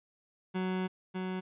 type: tone pair in turn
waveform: 30% pulse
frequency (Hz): 185.7 / 185.7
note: F#3 / F#3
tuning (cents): +7 / +7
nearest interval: unison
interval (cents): 0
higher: neither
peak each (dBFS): -28 / -31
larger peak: first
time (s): 0.54-0.88 / 1.14-1.41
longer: first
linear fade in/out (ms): 20
effects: resampled to 8000 Hz